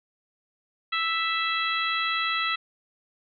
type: harmonic tone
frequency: 659.3 Hz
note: E5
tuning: in tune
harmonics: 2 / 3 / 4 / 5 / 6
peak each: -28 / -30 / -31 / -32 / -33 dBFS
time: 0.92-2.56 s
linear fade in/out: 10 ms
effects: none